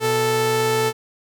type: tone pair together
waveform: sawtooth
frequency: 123.47 / 440 Hz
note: B2 / A4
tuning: 0 / 0 cents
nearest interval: octave + minor seventh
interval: 2200 cents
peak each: -22 / -14 dBFS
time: 0-0.93 s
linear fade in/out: 50 ms
effects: none